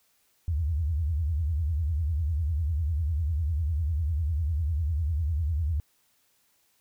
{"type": "tone with vibrato", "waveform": "sine", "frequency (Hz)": 78.1, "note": "D#2", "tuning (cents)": 7, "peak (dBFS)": -24, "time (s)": [0.48, 5.8], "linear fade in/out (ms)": 0, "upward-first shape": "triangle", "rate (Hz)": 10, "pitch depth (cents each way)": 250, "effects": ["white hiss -68 dBFS RMS until 6.8 s"]}